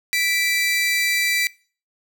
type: tone pair together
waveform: sawtooth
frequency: 1975.5 / 2334 Hz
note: B6 / D7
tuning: 0 / -11 cents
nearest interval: minor third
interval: 289 cents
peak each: -18 dBFS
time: 0.13-1.47 s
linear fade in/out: 0 ms
effects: noise-tail reverb RT60 0.4 s tail -22 dB re dry